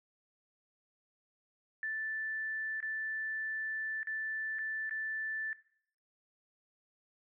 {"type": "tone with dropouts", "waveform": "sine", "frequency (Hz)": 1760, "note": "A6", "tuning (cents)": 0, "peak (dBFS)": -34, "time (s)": [1.83, 5.53], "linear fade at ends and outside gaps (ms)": 1, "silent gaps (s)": [[2.804, 2.827], [4.031, 4.071], [4.586, 4.59], [4.895, 4.909]], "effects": ["noise-tail reverb RT60 0.6 s tail -18 dB re dry"]}